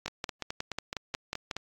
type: two click trains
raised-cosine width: 0.2 ms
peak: -17 / -15 dBFS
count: 8 / 9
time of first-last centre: 0.08-1.566 / 0.06-1.512 s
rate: 4.71 / 5.51 Hz
effects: AAC 64 kbps